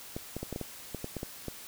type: clicks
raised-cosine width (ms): 2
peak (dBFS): -22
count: 11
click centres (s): 0.165 / 0.366 / 0.43 / 0.527 / 0.561 / 0.613 / 0.947 / 1.044 / 1.167 / 1.231 / 1.483
effects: white hiss -47 dBFS RMS until 1.67 s